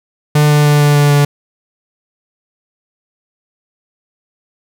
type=tone with pitch steps; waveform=45% pulse; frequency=149.1 / 148.16 / 147.22 / 146.28 / 145.36 / 144.44 Hz; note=D3 / D3 / D3 / D3 / D3 / D3; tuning=+27 / +16 / +5 / -7 / -17 / -28 cents; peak=-7 dBFS; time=0.35-1.25 s; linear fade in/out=5 ms; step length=150 ms; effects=none